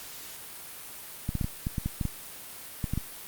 clicks, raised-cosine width 5 ms, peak -16 dBFS, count 12, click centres 1.291 / 1.353 / 1.412 / 1.444 / 1.669 / 1.782 / 1.86 / 2.012 / 2.053 / 2.842 / 2.936 / 2.976 s, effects white hiss -43 dBFS RMS until 3.27 s + Opus 48 kbps

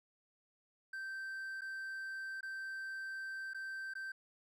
triangle tone with dropouts, 1559 Hz, G6, 10 cents flat, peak -39 dBFS, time 0.93-4.12 s, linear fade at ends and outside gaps 5 ms, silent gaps 1.61-1.617 / 2.409-2.429 / 3.535-3.545 / 3.938-3.952 s, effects none

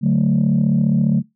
sine chord, D major, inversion none, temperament equal with one note detuned, 145.31 / 185 / 220 Hz, D3 / F#3 / A3, -18 / 0 / 0 cents, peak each -16 dBFS, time 0.01-1.23 s, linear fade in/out 50 ms, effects noise-tail reverb RT60 0.2 s tail -25 dB re dry + tanh soft clip ceiling -8 dBFS

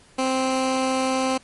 15% pulse tone, 261.6 Hz, C4, in tune, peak -14 dBFS, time 0.18-1.38 s, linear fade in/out 10 ms, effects pink hiss -53 dBFS RMS until 1.43 s + MP3 48 kbps

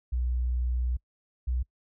sine tone pair in turn, 61.4 / 62.15 Hz, B1 / B1, -9 / +12 cents, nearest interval unison, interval 21 cents, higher second, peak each -25 dBFS, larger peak neither, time 0.12-0.97 / 1.47-1.63 s, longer first, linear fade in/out 10 ms, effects noise-tail reverb RT60 0.1 s tail -24 dB re dry

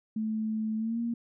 sine tone with pitch glide, 218.3 to 234 Hz, A3 to A#3, -13 to +7 cents, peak -28 dBFS, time 0.16-1.14 s, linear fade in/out 5 ms, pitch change +120 cents, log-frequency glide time 0.77-1 s, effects none

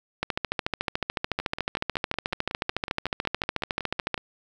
two click trains, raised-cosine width 0.3 ms, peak -16 / -9 dBFS, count 16 / 55, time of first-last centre 1.4-4.178 / 0.23-4.143 s, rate 5.4 / 13.8 Hz, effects 8-bit

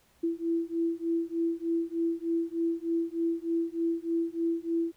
sine beating tone pair, 331.8 / 335.1 Hz, E4 / E4, +11 / +29 cents, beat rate 3.3 Hz, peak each -30 dBFS, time 0.23-4.92 s, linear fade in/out 10 ms, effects pink hiss -65 dBFS RMS until 4.96 s

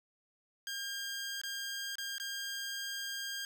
15% pulse tone with dropouts, 1607 Hz, G6, 43 cents sharp, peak -31 dBFS, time 0.67-3.45 s, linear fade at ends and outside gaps 1 ms, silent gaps 1.415-1.435 / 1.955-1.983 / 2.182-2.199 s, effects none

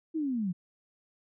sine linear sweep, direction down, 330 to 168 Hz, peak -28 dBFS, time 0.14-0.53 s, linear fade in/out 20 ms, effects none

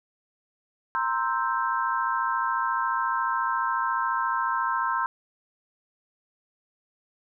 sine chord, C dominant seventh, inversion third, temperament equal, 932.3 / 1046.5 / 1318.5 / 1568 Hz, Bb5 / C6 / E6 / G6, 0 / 0 / 0 / 0 cents, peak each -29 / -27 / -30 / -31 dBFS, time 0.95-5.06 s, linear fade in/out 0 ms, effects none

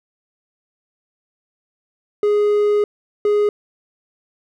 triangle tone bursts at uneven times, 415.3 Hz, G#4, in tune, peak -11 dBFS, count 2, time 2.23-2.84 / 3.25-3.49 s, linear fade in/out 2 ms, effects none

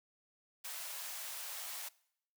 white high-pass noise, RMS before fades -44 dBFS, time 0.64-1.89 s, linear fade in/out 10 ms, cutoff 550 Hz, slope 48 dB/octave, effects noise-tail reverb RT60 0.7 s tail -22 dB re dry

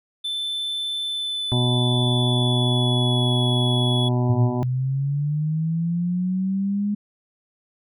triangle tone with pitch glide, 3528 to 3382 Hz, A7 to G#7, +4 to +31 cents, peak -23 dBFS, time 0.24-4.09 s, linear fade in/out 10 ms, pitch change -73 cents, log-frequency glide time 1.06-3.31 s
harmonic tone, 123.4 Hz, B2, 1 cent flat, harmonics 1 / 2 / 3 / 5 / 6 / 7 / 8, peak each -19 / -25 / -29 / -33 / -35 / -36 / -37 dBFS, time 1.52-4.63 s, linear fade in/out 0 ms
sine linear sweep, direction up, 112 to 207.7 Hz, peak -20 dBFS, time 4.29-6.95 s, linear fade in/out 10 ms
effects none

